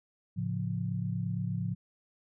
sine chord, A augmented, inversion none, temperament equal with one note detuned, 110 / 138.59 / 176.24 Hz, A2 / C#3 / E#3, 0 / 0 / +16 cents, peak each -34 / -36 / -34 dBFS, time 0.36-1.75 s, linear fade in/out 20 ms, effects none

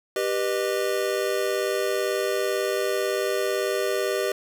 square chord, G augmented, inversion none, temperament just, 392 / 490 / 612.5 Hz, G4 / B4 / D#5, 0 / -14 / -27 cents, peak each -27 / -29 / -29 dBFS, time 0.16-4.32 s, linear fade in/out 2 ms, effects none

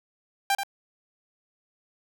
sawtooth tone with echo, 792 Hz, G5, 18 cents sharp, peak -17 dBFS, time 0.5-0.55 s, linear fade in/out 2 ms, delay 84 ms, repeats 1, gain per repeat -7 dB, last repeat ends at 0.634 s, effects none

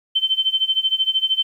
sine tone with tremolo, 3089 Hz, G7, 26 cents flat, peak -13 dBFS, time 0.15-1.43 s, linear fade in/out 10 ms, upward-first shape sine, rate 13 Hz, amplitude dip 90%, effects 9-bit

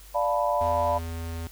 sine chord, B half-diminished seventh, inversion first, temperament equal, 587.3 / 698.5 / 880 / 987.8 Hz, D5 / F5 / A5 / B5, 0 / 0 / 0 / 0 cents, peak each -26 / -28 / -30 / -27 dBFS, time 0.14-0.99 s, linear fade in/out 20 ms
square tone with pitch glide, 82.4 to 82.97 Hz, E2 to E2, 0 to +12 cents, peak -32 dBFS, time 0.61-1.47 s, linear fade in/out 0 ms, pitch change +12 cents, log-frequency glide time 0.8-1.15 s
effects added 50 Hz sine -47 dBFS peak until 1.51 s + white hiss -51 dBFS RMS until 1.51 s

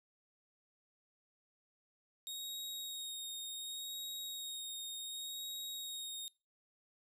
sawtooth tone with vibrato, 3746 Hz, A#7, 8 cents sharp, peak -39 dBFS, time 2.27-6.28 s, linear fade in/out 0 ms, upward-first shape sine, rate 0.68 Hz, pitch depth 18 cents each way, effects noise-tail reverb RT60 0.3 s tail -25 dB re dry

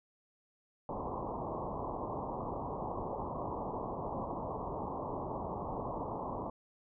white low-pass noise, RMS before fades -39 dBFS, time 0.89-6.5 s, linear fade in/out 2 ms, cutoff 1100 Hz, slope 96 dB/octave, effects none

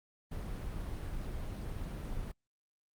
brown noise, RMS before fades -39 dBFS, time 0.31-2.32 s, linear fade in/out 10 ms, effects Opus 32 kbps

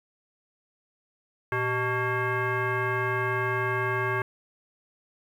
sine tone with frequency modulation, 619 Hz, D#5, 9 cents flat, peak -24 dBFS, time 1.52-4.22 s, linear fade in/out 2 ms, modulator 502 Hz, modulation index 2.8, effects 9-bit

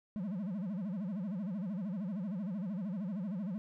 triangle tone with vibrato, 193.5 Hz, G3, 22 cents flat, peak -33 dBFS, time 0.16-3.58 s, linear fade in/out 0 ms, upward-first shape sine, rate 13 Hz, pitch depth 220 cents each way, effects none

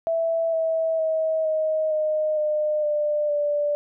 sine tone with pitch steps, 659.3 / 648.3 / 637.6 / 627 / 616.6 / 606.3 / 596.3 / 586.4 Hz, E5 / E5 / D#5 / D#5 / D#5 / D#5 / D5 / D5, 0 / -29 / +42 / +13 / -16 / -45 / +26 / -3 cents, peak -20 dBFS, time 0.07-3.75 s, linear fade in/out 0 ms, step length 460 ms, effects none

